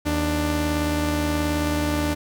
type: tone pair together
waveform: sawtooth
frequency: 78.6 / 295.6 Hz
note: D#2 / D4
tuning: +18 / +11 cents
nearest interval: octave + major seventh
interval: 2293 cents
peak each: -21 / -19 dBFS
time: 0.05-2.15 s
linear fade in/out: 20 ms
effects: none